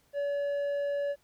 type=tone with low-pass filter; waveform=square; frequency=570 Hz; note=C#5; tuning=48 cents sharp; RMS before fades=-31 dBFS; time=0.13-1.16 s; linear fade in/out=50 ms; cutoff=1300 Hz; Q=0.53; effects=pink hiss -68 dBFS RMS until 1.23 s